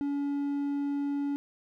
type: tone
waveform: triangle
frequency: 283.9 Hz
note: C#4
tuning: 41 cents sharp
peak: -26 dBFS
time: 0.01-1.36 s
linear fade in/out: 0 ms
effects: none